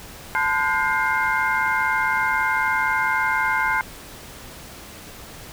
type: tone cluster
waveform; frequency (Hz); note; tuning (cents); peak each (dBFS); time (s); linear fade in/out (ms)
sine; 878 / 1022 / 1440 / 1580 / 2111; A5 / C6 / F#6 / G6 / C7; -4 / -41 / -47 / +13 / +15; -25; 0.35-3.81; 0
effects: pink hiss -40 dBFS RMS until 5.52 s